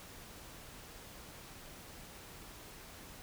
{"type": "silence", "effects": ["pink hiss -52 dBFS RMS until 3.22 s"]}